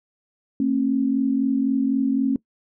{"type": "tone pair together", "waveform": "sine", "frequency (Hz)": [226.8, 270.7], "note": ["A#3", "C#4"], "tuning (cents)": [-47, -41], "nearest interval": "minor third", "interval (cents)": 306, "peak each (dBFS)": [-23, -19], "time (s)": [0.6, 2.36], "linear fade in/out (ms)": 2, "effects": ["noise-tail reverb RT60 0.1 s tail -21 dB re dry"]}